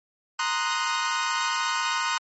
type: chord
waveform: sawtooth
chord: C half-diminished seventh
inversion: third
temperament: equal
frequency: 932.3 / 1046.5 / 1244.5 / 1480 Hz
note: Bb5 / C6 / Eb6 / Gb6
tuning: 0 / 0 / 0 / 0 cents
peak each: -26 dBFS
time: 0.39-2.18 s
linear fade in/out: 5 ms
effects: MP3 32 kbps